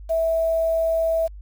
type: tone with quantisation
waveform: sine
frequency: 654 Hz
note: E5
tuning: 14 cents flat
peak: -18 dBFS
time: 0.09-1.28 s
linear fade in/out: 20 ms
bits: 7
effects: added 50 Hz sine -36 dBFS peak until 1.41 s

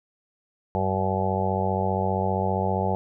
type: harmonic tone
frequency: 95.1 Hz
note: F#2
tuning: 48 cents sharp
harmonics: 1 / 2 / 4 / 5 / 6 / 7 / 8 / 9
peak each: -28 / -29 / -32 / -31 / -32 / -32 / -31 / -29 dBFS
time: 0.75-2.95 s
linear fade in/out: 0 ms
effects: none

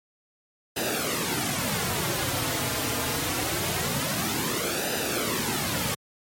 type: noise with flanger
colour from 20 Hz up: pink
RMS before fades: -27 dBFS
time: 0.76-5.95 s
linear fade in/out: 10 ms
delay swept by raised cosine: 0.9 to 5.4 ms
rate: 0.24 Hz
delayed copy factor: -0.7
effects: high-pass 100 Hz 12 dB/octave + MP3 64 kbps

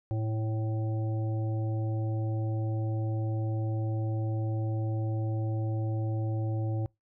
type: harmonic tone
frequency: 110 Hz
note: A2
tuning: in tune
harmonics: 1 / 3 / 5 / 7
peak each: -28 / -38 / -42 / -45 dBFS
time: 0.11-6.86 s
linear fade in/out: 0 ms
effects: noise-tail reverb RT60 0.2 s tail -25 dB re dry

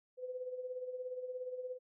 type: tone with tremolo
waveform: sine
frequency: 505 Hz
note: B4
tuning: 39 cents sharp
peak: -37 dBFS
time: 0.17-1.79 s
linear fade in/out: 50 ms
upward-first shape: sine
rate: 17 Hz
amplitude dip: 60%
effects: none

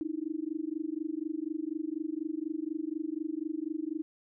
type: tone with amplitude modulation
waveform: sine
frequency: 314.1 Hz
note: D#4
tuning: 16 cents sharp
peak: -28 dBFS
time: 0.01-4.02 s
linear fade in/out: 0 ms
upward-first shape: sine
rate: 24.1 Hz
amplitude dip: 100%
effects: none

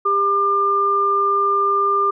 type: tone pair together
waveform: sine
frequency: 400 / 1198 Hz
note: G4 / D6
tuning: +35 / +34 cents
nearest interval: octave + perfect fifth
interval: 1899 cents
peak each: -22 / -15 dBFS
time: 0.05-2.11 s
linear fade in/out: 10 ms
effects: none

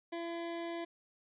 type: tone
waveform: 25% pulse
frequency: 337.9 Hz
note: E4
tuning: 43 cents sharp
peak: -34 dBFS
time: 0.12-0.85 s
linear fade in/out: 10 ms
effects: resampled to 8000 Hz + 12-bit

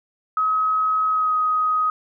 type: tone with pitch glide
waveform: sine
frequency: 1274 to 1255.7 Hz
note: D#6 to D#6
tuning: +41 to +15 cents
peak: -17 dBFS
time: 0.37-1.9 s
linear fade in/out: 2 ms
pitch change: -26 cents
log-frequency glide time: 1.09-1.35 s
effects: none

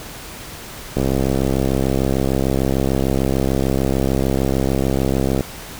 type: click train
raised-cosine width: 2 ms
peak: -5 dBFS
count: 297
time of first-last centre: 0.97-5.408 s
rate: 66.7 Hz
effects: pink hiss -34 dBFS RMS until 5.79 s

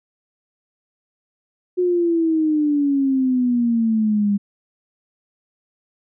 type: exponential sweep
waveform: sine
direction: down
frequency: 364.5 to 200 Hz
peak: -15 dBFS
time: 1.77-4.38 s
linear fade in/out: 20 ms
effects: none

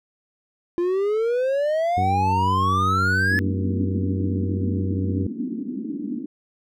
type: exponential sweep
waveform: triangle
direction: up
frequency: 342.7 to 1736 Hz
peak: -17 dBFS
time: 0.78-3.39 s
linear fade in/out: 0 ms
type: harmonic tone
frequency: 95 Hz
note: F#2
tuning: 46 cents sharp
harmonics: 1 / 2 / 3 / 4 / 5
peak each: -23 / -29 / -33 / -35 / -37 dBFS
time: 1.97-5.27 s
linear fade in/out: 5 ms
type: band-pass noise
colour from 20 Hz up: pink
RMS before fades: -29 dBFS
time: 3.31-6.26 s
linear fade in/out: 5 ms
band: 220 to 300 Hz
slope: 48 dB/octave
effects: none

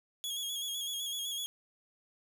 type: tone with vibrato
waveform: sawtooth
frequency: 3322 Hz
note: G#7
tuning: in tune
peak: -32 dBFS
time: 0.24-1.46 s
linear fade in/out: 0 ms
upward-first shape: square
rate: 7.9 Hz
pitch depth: 34 cents each way
effects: none

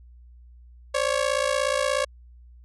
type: ring-modulated tone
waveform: sawtooth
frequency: 554.4 Hz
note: C#5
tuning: in tune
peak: -15 dBFS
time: 0.94-2.05 s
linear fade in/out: 10 ms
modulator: 28.4 Hz
effects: added 60 Hz sine -46 dBFS peak until 2.64 s + resampled to 24000 Hz

